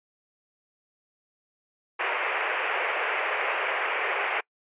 white band-pass noise, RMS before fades -28 dBFS, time 1.99-4.41 s, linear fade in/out 10 ms, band 400 to 2600 Hz, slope 48 dB/octave, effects noise-tail reverb RT60 0.1 s tail -26 dB re dry + resampled to 8000 Hz

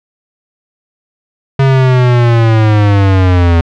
square linear sweep, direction down, 136.7 to 82.8 Hz, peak -6 dBFS, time 1.59-3.61 s, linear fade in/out 5 ms, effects low-pass 3000 Hz 12 dB/octave

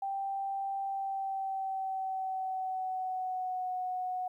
sine tone with pitch glide, 784 to 735.7 Hz, G5 to F#5, 0 to -10 cents, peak -32 dBFS, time 0.02-4.28 s, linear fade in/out 5 ms, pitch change -110 cents, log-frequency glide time 0.84-3.72 s, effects 12-bit

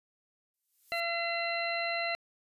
violet noise with exponential growth, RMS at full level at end -47 dBFS, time 0.54-1 s, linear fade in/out 0 ms, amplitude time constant 100 ms
harmonic tone, 680 Hz, F5, 46 cents flat, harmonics 1 / 2 / 3 / 4 / 6, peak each -34 / -41 / -35 / -37 / -39 dBFS, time 0.92-2.15 s, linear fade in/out 0 ms
effects resampled to 32000 Hz

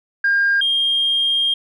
sine tone pair in turn, 1609 / 3218 Hz, G6 / G7, +45 / +45 cents, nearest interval octave, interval 1200 cents, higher second, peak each -12 / -14 dBFS, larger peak first, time 0.24-0.61 / 0.61-1.54 s, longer second, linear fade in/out 5 ms, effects tanh soft clip ceiling -10 dBFS

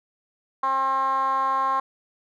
10% pulse tone with band-pass filter, 267.1 Hz, C4, 36 cents sharp, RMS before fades -23 dBFS, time 0.63-1.8 s, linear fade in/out 5 ms, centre 1000 Hz, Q 8.4, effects none

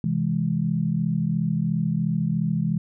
sine chord, C augmented, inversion none, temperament equal, 130.81 / 164.81 / 207.7 Hz, C3 / E3 / G#3, 0 / 0 / 0 cents, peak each -28 / -23 / -26 dBFS, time 0.04-2.78 s, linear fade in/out 2 ms, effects none

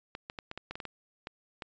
clicks, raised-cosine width 0.3 ms, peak -23 dBFS, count 11, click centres 0.151 / 0.299 / 0.388 / 0.514 / 0.576 / 0.71 / 0.755 / 0.802 / 0.853 / 1.271 / 1.622 s, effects resampled to 16000 Hz

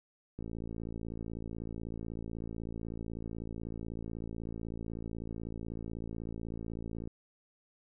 click train, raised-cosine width 3 ms, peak -28 dBFS, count 376, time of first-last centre 0.39-7.074 s, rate 56.1 Hz, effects none

